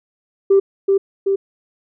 sine tone with echo, 392 Hz, G4, in tune, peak -7 dBFS, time 0.5-0.6 s, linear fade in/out 10 ms, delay 380 ms, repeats 2, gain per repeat -3 dB, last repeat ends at 1.36 s, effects tanh soft clip ceiling -5 dBFS

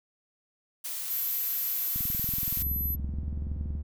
blue noise, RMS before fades -35 dBFS, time 0.84-2.63 s, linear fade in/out 10 ms
sine tone, 12000 Hz, F#9, 23 cents sharp, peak -29 dBFS, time 1.09-2.96 s, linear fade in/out 20 ms
click train, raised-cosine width 5 ms, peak -25 dBFS, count 39, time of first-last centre 1.96-3.752 s, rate 21.2 Hz
triangle tone with pitch glide, 69.3 to 72.83 Hz, C#2 to D2, 0 to -14 cents, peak -29 dBFS, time 2.58-3.83 s, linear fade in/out 20 ms, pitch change +86 cents, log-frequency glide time 3.02-3.21 s
effects none

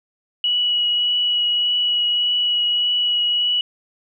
sine tone with vibrato, 2926 Hz, F#7, 20 cents flat, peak -16 dBFS, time 0.44-3.61 s, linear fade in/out 2 ms, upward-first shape triangle, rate 1.7 Hz, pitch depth 12 cents each way, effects none

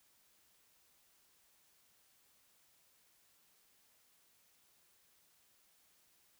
silence, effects white hiss -71 dBFS RMS until 6.39 s

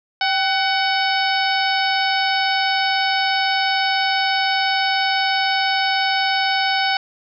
harmonic tone with a mistuned harmonic, 749 Hz, F#5, 21 cents sharp, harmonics 1 / 2 / 3 / 4 / 5 / 6 / 7, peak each -20 / -23 / -25 / -26 / -27 / -28 / -28 dBFS, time 0.21-6.97 s, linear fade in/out 2 ms, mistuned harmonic 1, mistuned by +64 cents, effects none

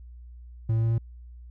triangle tone with pitch steps, 112.4 / 113.18 / 113.97 / 114.76 Hz, A2 / A2 / A#2 / A#2, +37 / +49 / -39 / -27 cents, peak -19 dBFS, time 0.69-0.982 s, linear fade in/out 5 ms, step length 73 ms, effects added 60 Hz sine -42 dBFS peak until 1.5 s

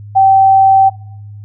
sine tone, 774 Hz, G5, 22 cents flat, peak -4 dBFS, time 0.15-0.9 s, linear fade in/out 20 ms, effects noise-tail reverb RT60 0.7 s tail -20 dB re dry + added 103 Hz sine -28 dBFS peak until 1.44 s

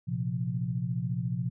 sine chord, Bb suspended second, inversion none, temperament equal, 116.54 / 130.81 / 174.61 Hz, Bb2 / C3 / F3, 0 / 0 / 0 cents, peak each -33 / -32 / -33 dBFS, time 0.07-1.5 s, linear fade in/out 20 ms, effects none

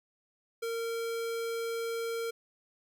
square tone, 460 Hz, A#4, 23 cents flat, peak -33 dBFS, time 0.62-2.31 s, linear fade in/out 10 ms, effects none

